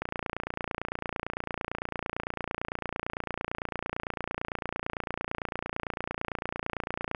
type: click train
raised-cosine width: 0.5 ms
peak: -16 dBFS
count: 207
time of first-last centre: 0.02-7.148 s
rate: 28.9 Hz
effects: none